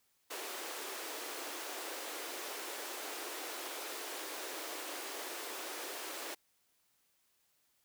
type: high-pass noise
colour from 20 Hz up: pink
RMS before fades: -43 dBFS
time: 0.3-6.35 s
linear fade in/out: 10 ms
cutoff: 310 Hz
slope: 48 dB/octave
effects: white hiss -75 dBFS RMS until 7.84 s